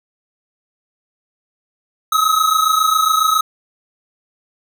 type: tone pair together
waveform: square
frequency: 1263.7 / 1291 Hz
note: D#6 / E6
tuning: +26 / -37 cents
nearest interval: unison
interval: 37 cents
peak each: -16 dBFS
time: 2.12-3.41 s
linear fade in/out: 5 ms
effects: none